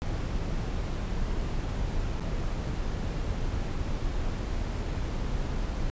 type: noise with dropouts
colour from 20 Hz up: brown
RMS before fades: -30 dBFS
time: 0.02-5.9 s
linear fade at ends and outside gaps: 0 ms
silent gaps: 2.197-2.206 s
effects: resampled to 16000 Hz